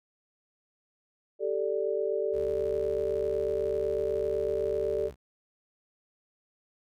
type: chord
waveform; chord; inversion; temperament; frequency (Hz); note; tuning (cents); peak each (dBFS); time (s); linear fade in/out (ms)
sine; G suspended second; none; equal; 392 / 440 / 587.3; G4 / A4 / D5; 0 / 0 / 0; -31 / -30 / -32; 1.39-5.11; 50
type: tone with vibrato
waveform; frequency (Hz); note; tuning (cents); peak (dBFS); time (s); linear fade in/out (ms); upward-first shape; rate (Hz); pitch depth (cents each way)
sawtooth; 69.4; C#2; +3; -39; 2.32-5.16; 50; square; 12; 220
effects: none